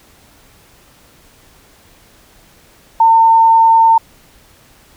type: tone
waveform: sine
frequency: 905 Hz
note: A5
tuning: 48 cents sharp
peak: -5 dBFS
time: 3-3.98 s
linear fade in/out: 5 ms
effects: pink hiss -47 dBFS RMS until 4.96 s